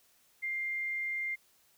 sine tone, 2100 Hz, C7, 6 cents sharp, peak -32 dBFS, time 0.42-1.36 s, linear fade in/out 20 ms, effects white hiss -67 dBFS RMS until 1.77 s

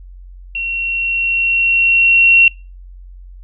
sine tone with level ramp, 2731 Hz, F7, 39 cents flat, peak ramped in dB -18 to -4 dBFS, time 0.55-2.48 s, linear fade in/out 2 ms, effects noise-tail reverb RT60 0.3 s tail -25 dB re dry + added 45 Hz sine -33 dBFS peak until 3.43 s

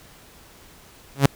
sawtooth tone with exponential growth, 138.59 Hz, C#3, in tune, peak -4 dBFS, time 1.15-1.26 s, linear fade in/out 5 ms, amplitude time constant 23 ms, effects pink hiss -49 dBFS RMS until 1.35 s

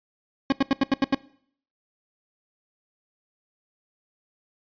40% pulse tone bursts, 272.3 Hz, C#4, 31 cents flat, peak -16 dBFS, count 7, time 0.5-1.147 s, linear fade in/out 2 ms, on 23 ms, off 81 ms, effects noise-tail reverb RT60 0.6 s tail -21 dB re dry + resampled to 11025 Hz

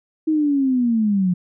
sine linear sweep, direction down, 318.4 to 174.61 Hz, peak -15 dBFS, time 0.27-1.34 s, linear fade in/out 10 ms, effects none

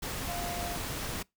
sine tone in noise, 698.5 Hz, F5, in tune, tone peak -37 dBFS, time 0.28-0.77 s, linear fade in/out 10 ms, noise pink, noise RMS -36 dBFS, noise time 0.02-1.23 s, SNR -4 dB, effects noise-tail reverb RT60 0.2 s tail -25 dB re dry

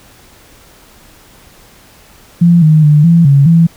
sine tone with pitch steps, 171.8 / 155.3 / 149.3 / 168.4 / 139.7 / 166.5 Hz, F3 / D#3 / D3 / E3 / C#3 / E3, -28 / -3 / +29 / +37 / +14 / +18 cents, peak -3 dBFS, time 2.41-3.67 s, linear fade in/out 10 ms, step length 210 ms, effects pink hiss -42 dBFS RMS until 3.76 s

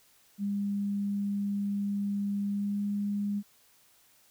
sine tone with pitch glide, 201.6 to 203.6 Hz, G3 to G#3, +49 to -34 cents, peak -28 dBFS, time 0.38-3.43 s, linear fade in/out 50 ms, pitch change +17 cents, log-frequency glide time 2.47-2.84 s, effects white hiss -63 dBFS RMS until 4.3 s

